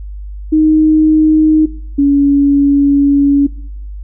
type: tone pair in turn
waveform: sine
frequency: 311.1 / 282.3 Hz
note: D#4 / C#4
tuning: 0 / +32 cents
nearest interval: major second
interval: 168 cents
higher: first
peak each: -6 dBFS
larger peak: neither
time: 0.52-1.66 / 1.98-3.47 s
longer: second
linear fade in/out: 10 ms
effects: noise-tail reverb RT60 0.7 s tail -22 dB re dry + added 50 Hz sine -23 dBFS peak until 4.03 s